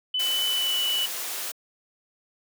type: tone with pitch glide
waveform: sine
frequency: 3001 to 2963 Hz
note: F#7 to F#7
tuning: +24 to +2 cents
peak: -23 dBFS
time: 0.14-1.06 s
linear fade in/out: 5 ms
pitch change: -22 cents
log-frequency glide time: 0.46-0.8 s
type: noise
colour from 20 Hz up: white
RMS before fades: -32 dBFS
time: 0.19-1.52 s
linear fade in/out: 10 ms
effects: high-pass 400 Hz 12 dB/octave